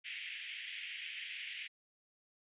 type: band-pass noise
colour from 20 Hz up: white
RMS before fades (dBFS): -45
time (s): 0.04-1.68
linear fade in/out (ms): 20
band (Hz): 1900 to 3200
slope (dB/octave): 48
effects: resampled to 8000 Hz